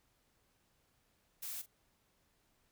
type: noise with echo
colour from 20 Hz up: blue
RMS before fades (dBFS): -43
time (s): 1.42-1.62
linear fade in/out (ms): 10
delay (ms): 42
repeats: 1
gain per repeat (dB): -15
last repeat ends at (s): 1.662
effects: pink hiss -75 dBFS RMS until 2.71 s